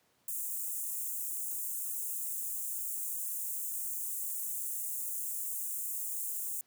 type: high-pass noise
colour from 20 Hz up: white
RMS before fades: -37 dBFS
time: 0.28-6.61 s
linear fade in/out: 2 ms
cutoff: 7100 Hz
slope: 48 dB/octave
effects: pink hiss -71 dBFS RMS until 6.66 s + high-pass 150 Hz 12 dB/octave